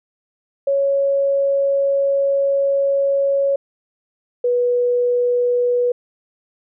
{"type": "tone pair in turn", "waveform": "sine", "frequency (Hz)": [554.4, 488.4], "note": ["C#5", "B4"], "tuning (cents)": [0, -19], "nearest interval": "major second", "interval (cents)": 219, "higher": "first", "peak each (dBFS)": -14, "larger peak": "neither", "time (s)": [[0.67, 3.56], [4.44, 5.92]], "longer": "first", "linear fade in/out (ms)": 5, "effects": []}